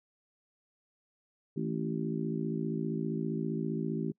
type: harmonic tone with a mistuned harmonic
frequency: 55.1 Hz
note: A1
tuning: 3 cents sharp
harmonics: 3 / 4 / 5 / 6 / 7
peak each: -35 / -36 / -38 / -39 / -39 dBFS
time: 1.56-4.12 s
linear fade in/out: 10 ms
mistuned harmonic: 3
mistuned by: -51 cents
effects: noise-tail reverb RT60 0.1 s tail -26 dB re dry